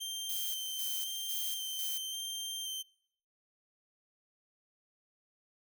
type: tone with vibrato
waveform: sawtooth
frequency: 3136 Hz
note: G7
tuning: in tune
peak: -34 dBFS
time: 0-2.83 s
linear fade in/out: 20 ms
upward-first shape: square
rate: 0.94 Hz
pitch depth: 13 cents each way
type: noise with tremolo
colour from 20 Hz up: violet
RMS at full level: -38 dBFS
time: 0.29-1.98 s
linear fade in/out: 5 ms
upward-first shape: square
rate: 2 Hz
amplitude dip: 65%
effects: noise-tail reverb RT60 0.7 s tail -26 dB re dry